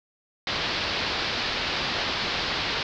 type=low-pass noise; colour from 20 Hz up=white; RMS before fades=-28 dBFS; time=0.47-2.83 s; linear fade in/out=2 ms; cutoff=4800 Hz; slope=48 dB/octave; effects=none